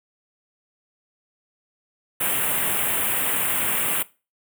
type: band-stop noise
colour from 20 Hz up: white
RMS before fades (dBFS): -23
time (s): 2.2-4.03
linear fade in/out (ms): 10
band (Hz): 3200 to 8400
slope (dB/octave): 48
effects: noise-tail reverb RT60 0.3 s tail -20 dB re dry + high-pass 100 Hz 12 dB/octave